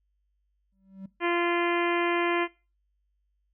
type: tone with exponential growth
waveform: triangle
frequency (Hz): 192.5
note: G3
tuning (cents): -31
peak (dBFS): -33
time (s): 0.72-1.06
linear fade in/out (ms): 5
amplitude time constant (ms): 72
type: harmonic tone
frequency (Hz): 345.6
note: F4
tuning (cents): -18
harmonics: 1 / 2 / 3 / 4 / 5 / 6 / 7 / 8 / 9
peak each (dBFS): -26 / -33 / -31 / -37 / -33 / -34 / -35 / -41 / -42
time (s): 1.2-2.48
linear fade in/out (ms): 50
effects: noise-tail reverb RT60 0.3 s tail -20 dB re dry + added 50 Hz sine -70 dBFS peak until 3.53 s